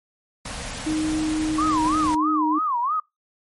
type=band-stop noise; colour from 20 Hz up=pink; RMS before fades=-32 dBFS; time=0.45-2.15 s; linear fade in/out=5 ms; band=300 to 440 Hz; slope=96 dB/octave
type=tone with pitch glide; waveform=sine; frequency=311.1 to 307.5 Hz; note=D#4 to D#4; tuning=0 to -20 cents; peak=-21 dBFS; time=0.86-2.59 s; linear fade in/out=10 ms; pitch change=-20 cents; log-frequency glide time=1.76-2.19 s
type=tone with vibrato; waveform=sine; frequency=1095 Hz; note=C#6; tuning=22 cents flat; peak=-20 dBFS; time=1.58-3 s; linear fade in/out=5 ms; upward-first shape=sine; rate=3.1 Hz; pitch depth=260 cents each way
effects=noise-tail reverb RT60 0.2 s tail -25 dB re dry + MP3 48 kbps